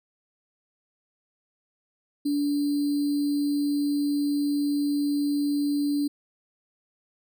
sine tone with sample-and-hold, 288.9 Hz, D4, 28 cents flat, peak -22 dBFS, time 2.25-6.08 s, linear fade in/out 10 ms, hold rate 4410 Hz, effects none

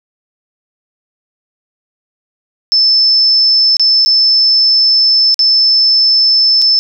sine tone with dropouts, 5270 Hz, E8, 1 cent flat, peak -6 dBFS, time 2.72-6.79 s, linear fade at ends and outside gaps 0 ms, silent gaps 3.768-3.796 / 4.05-4.06 / 5.343-5.392 / 6.617-6.621 s, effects none

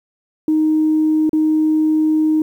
sine tone with dropouts, 311.1 Hz, D#4, in tune, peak -11 dBFS, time 0.48-2.42 s, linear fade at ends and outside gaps 2 ms, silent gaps 1.294-1.331 s, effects tanh soft clip ceiling -7 dBFS + 8-bit

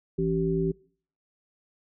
harmonic tone, 55 Hz, A1, in tune, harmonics 1 / 3 / 5 / 7, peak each -36 / -27 / -33 / -26 dBFS, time 0.18-0.72 s, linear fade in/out 10 ms, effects noise-tail reverb RT60 0.5 s tail -23 dB re dry

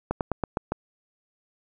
slowing click train, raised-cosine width 1 ms, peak -11 dBFS, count 6, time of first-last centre 0.11-0.72 s, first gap 98 ms, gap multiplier 1.11, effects none

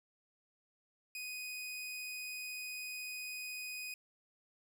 sawtooth tone, 2494 Hz, D#7, 3 cents sharp, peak -38 dBFS, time 1.15-3.94 s, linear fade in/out 2 ms, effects none

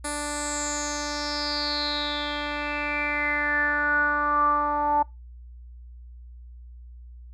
10% pulse tone with low-pass filter sweep, 293.7 Hz, D4, in tune, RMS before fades -26 dBFS, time 0.04-5.03 s, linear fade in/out 10 ms, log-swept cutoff 9800 to 890 Hz, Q 9.1, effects noise-tail reverb RT60 0.2 s tail -23 dB re dry + added 60 Hz sine -41 dBFS peak until 7.33 s

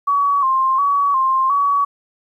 sine tone with vibrato, 1093 Hz, C#6, 25 cents flat, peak -13 dBFS, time 0.07-1.85 s, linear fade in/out 10 ms, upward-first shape square, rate 1.4 Hz, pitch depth 60 cents each way, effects 9-bit

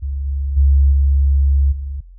sine tone with level steps, 69.3 Hz, C#2, in tune, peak -19 / -17 / -8 / -10 / -22 dBFS, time 0.02-2.01 s, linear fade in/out 10 ms, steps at 0.25 / 0.56 / 0.91 / 1.71 s, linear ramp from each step 20 ms, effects added 44 Hz sine -37 dBFS peak until 2.18 s

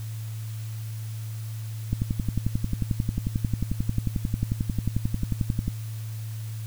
click train, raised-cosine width 5 ms, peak -12 dBFS, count 43, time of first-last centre 1.93-5.68 s, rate 11.2 Hz, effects added 110 Hz sine -31 dBFS peak until 6.66 s + white hiss -48 dBFS RMS until 6.66 s

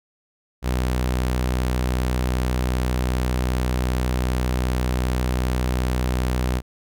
sawtooth tone, 62.6 Hz, B1, 24 cents sharp, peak -16 dBFS, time 0.62-6.62 s, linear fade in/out 50 ms, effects none

